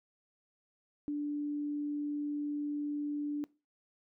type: tone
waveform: sine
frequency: 292.9 Hz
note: D4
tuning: 5 cents flat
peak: -32 dBFS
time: 1.08-3.44 s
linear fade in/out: 0 ms
effects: noise-tail reverb RT60 0.3 s tail -22 dB re dry